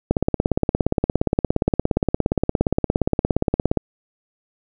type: click train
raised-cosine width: 2 ms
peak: -3 dBFS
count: 64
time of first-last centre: 0.11-3.773 s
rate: 17.2 Hz
effects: none